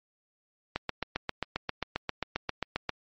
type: click train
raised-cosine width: 0.3 ms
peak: -13 dBFS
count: 17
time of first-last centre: 0.76-2.893 s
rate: 7.5 Hz
effects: MP3 32 kbps